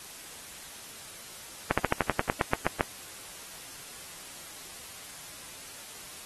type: slowing click train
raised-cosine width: 0.5 ms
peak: -8 dBFS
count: 12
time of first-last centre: 1.71-2.809 s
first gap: 66 ms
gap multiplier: 1.08
effects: white hiss -45 dBFS RMS until 6.25 s + AAC 32 kbps